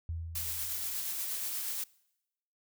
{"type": "tone with exponential decay", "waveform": "sine", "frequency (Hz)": 82.6, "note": "E2", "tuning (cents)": 4, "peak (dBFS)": -32, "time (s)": [0.09, 1.2], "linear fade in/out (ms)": 0, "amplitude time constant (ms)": 240}
{"type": "noise with tremolo", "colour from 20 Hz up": "blue", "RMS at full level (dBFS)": -35, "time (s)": [0.35, 1.84], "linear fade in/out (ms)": 5, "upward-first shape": "sine", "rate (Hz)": 8.4, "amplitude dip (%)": 25}
{"effects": ["noise-tail reverb RT60 0.9 s tail -24 dB re dry"]}